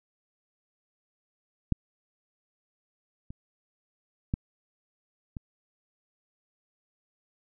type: clicks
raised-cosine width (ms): 5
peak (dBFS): -11 / -28 / -14 / -24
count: 4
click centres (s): 1.723 / 3.305 / 4.339 / 5.368
effects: none